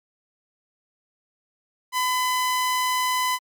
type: tone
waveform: sawtooth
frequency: 1008 Hz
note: B5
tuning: 35 cents sharp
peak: -17 dBFS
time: 1.92-3.39 s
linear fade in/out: 50 ms
effects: MP3 96 kbps